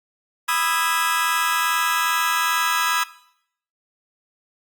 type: chord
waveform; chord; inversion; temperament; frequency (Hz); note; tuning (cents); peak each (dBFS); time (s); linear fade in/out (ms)
sawtooth; E major seventh; second; just; 988.9 / 1236.1 / 1318.5 / 1648.1; B5 / D#6 / E6 / G#6; +2 / -12 / 0 / -14; -21; 0.48-3.04; 10
effects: noise-tail reverb RT60 0.7 s tail -18 dB re dry + Opus 48 kbps